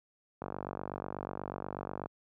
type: click train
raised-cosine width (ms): 1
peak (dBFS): -23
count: 80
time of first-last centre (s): 0.42-2.059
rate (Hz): 48.2
effects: high-pass 80 Hz 12 dB/octave